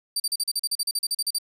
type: tone bursts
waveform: 25% pulse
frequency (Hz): 4652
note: D8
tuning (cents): -17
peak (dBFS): -18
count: 16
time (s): 0.16-1.385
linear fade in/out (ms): 5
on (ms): 40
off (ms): 39
effects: none